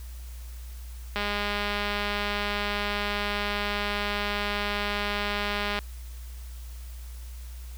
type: click train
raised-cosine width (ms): 0.3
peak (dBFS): -13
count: 950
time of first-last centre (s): 1.16-5.789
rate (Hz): 205
effects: added 60 Hz sine -37 dBFS peak until 7.77 s + white hiss -52 dBFS RMS until 7.77 s